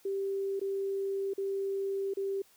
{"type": "tone with dropouts", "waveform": "sine", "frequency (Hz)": 392, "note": "G4", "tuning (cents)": 0, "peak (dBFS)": -30, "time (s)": [0.05, 2.42], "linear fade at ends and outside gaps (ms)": 5, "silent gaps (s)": [[0.596, 0.613], [1.336, 1.379], [2.138, 2.17]], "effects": ["white hiss -63 dBFS RMS until 2.56 s"]}